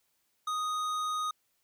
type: tone with tanh clipping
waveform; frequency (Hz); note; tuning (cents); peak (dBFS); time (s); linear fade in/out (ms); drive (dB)
sine; 1244.5; D#6; 0; -32; 0.47-1.31; 5; 15
effects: white hiss -75 dBFS RMS until 1.63 s